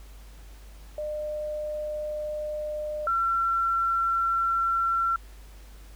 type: tone pair in turn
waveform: sine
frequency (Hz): 604 / 1355.9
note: D5 / E6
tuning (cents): +48 / +48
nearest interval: octave + major second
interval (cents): 1400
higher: second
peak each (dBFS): -29 / -22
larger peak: second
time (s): 0.98-3.07 / 3.07-5.16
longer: neither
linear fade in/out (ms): 2
effects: added 50 Hz sine -44 dBFS peak until 5.95 s + pink hiss -55 dBFS RMS until 5.95 s